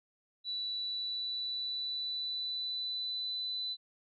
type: tone with pitch glide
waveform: sine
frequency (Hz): 3951 to 3999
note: B7 to B7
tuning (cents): 0 to +21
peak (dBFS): -34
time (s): 0.44-3.77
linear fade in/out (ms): 50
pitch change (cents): +21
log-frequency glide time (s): 0.76-3.41
effects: none